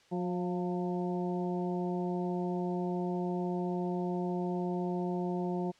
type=harmonic tone with a mistuned harmonic; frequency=179.3 Hz; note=F3; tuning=46 cents sharp; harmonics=1 / 2 / 3 / 4 / 5; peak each=-33 / -35 / -44 / -41 / -44 dBFS; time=0.11-5.72 s; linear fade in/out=20 ms; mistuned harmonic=4; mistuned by=-38 cents; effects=white hiss -63 dBFS RMS until 5.79 s + low-pass 5000 Hz 12 dB/octave